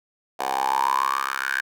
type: tone with high-pass filter sweep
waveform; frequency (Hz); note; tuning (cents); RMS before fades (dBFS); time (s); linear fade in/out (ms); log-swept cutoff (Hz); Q
10% pulse; 67; C2; +42; -24; 0.39-1.61; 10; 690 to 1600; 9.4
effects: none